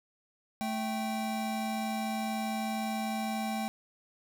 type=tone pair together; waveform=square; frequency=219.5 / 780.4 Hz; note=A3 / G5; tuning=-4 / -8 cents; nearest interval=octave + minor seventh; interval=2196 cents; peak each=-34 / -36 dBFS; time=0.61-3.68 s; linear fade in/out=0 ms; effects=none